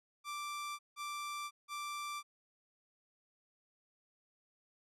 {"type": "tone bursts", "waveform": "sawtooth", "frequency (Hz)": 1174.7, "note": "D6", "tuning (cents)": 0, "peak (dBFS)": -36, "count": 3, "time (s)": [0.24, 2.23], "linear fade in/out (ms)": 50, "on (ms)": 550, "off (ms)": 170, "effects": ["low-pass 12000 Hz 12 dB/octave"]}